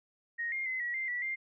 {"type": "tone with pitch steps", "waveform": "sine", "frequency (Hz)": [1870, 2121, 2046, 1923, 2090, 1953, 2099], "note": ["A#6", "C7", "C7", "B6", "C7", "B6", "C7"], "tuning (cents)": [5, 23, -39, -47, -2, -20, 5], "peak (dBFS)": -32, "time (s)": [0.38, 1.36], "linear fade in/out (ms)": 20, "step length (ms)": 140, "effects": []}